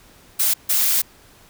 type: noise bursts at uneven times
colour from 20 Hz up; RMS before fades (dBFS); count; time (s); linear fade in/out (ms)
blue; -18; 2; 0.39-0.54 / 0.69-1.02; 10
effects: pink hiss -50 dBFS RMS until 1.49 s